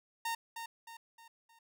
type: tone with echo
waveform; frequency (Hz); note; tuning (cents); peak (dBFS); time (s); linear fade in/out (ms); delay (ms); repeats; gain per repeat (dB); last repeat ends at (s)
sawtooth; 919; A#5; -25; -30; 0.25-0.35; 5; 310; 4; -7; 1.59
effects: none